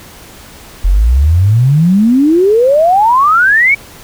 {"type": "exponential sweep", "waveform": "sine", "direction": "up", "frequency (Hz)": [42.51, 2300], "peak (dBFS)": -5, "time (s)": [0.84, 3.75], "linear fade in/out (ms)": 10, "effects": ["pink hiss -35 dBFS RMS until 4.03 s"]}